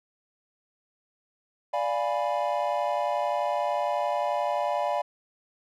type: chord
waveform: triangle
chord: D diminished seventh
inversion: none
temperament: equal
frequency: 587.3 / 698.5 / 830.6 / 987.8 Hz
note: D5 / F5 / Ab5 / Cb6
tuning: 0 / 0 / 0 / 0 cents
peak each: -27 / -28 / -29 / -30 dBFS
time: 1.73-5.02 s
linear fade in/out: 10 ms
effects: none